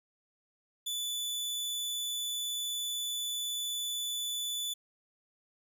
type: tone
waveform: sawtooth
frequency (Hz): 3479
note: A7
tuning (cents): -20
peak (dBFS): -30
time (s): 0.86-4.74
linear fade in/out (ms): 10
effects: none